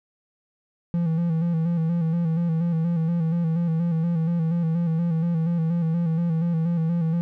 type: tone with vibrato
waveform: triangle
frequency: 166.5 Hz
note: E3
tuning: 18 cents sharp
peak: -18 dBFS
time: 0.94-7.21 s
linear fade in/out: 0 ms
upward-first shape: square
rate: 4.2 Hz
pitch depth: 51 cents each way
effects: none